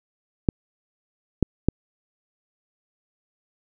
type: clicks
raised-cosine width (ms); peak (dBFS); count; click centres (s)
3; -4; 3; 0.488 / 1.427 / 1.686
effects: none